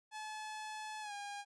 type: tone with pitch glide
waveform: sawtooth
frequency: 860 to 811.7 Hz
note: A5 to G#5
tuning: -40 to -40 cents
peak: -39 dBFS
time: 0.11-1.45 s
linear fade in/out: 50 ms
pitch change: -100 cents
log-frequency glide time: 1.01-1.13 s
effects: resampled to 22050 Hz